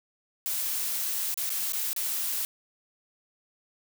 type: noise with dropouts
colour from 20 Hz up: blue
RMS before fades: -30 dBFS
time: 0.46-2.45 s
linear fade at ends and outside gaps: 0 ms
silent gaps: 1.342-1.375 / 1.494-1.502 / 1.722-1.733 / 1.931-1.963 s
effects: none